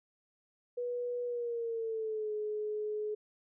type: tone with pitch glide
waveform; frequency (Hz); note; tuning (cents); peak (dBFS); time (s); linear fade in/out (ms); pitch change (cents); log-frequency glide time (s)
sine; 487.2 to 424.1; B4 to G#4; -24 to +36; -33; 0.77-3.15; 10; -240; 1.25-2.32
effects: none